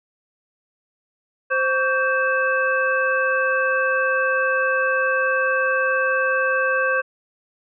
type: harmonic tone with a mistuned harmonic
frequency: 523.3 Hz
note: C5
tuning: in tune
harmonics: 1 / 2 / 3 / 5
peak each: -22 / -25 / -20 / -30 dBFS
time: 1.5-7.02 s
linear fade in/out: 20 ms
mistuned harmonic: 2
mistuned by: +140 cents
effects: none